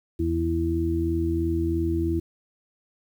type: harmonic tone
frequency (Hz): 83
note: E2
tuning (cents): +12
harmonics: 1 / 2 / 3 / 4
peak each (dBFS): -26 / -34 / -36 / -24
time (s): 0.19-2.2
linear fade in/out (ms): 10
effects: 9-bit